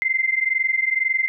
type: tone pair together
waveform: sine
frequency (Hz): 2071 / 2093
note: C7 / C7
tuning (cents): -18 / 0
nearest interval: unison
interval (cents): 18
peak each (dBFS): -21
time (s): 0.02-1.28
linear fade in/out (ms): 0
effects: none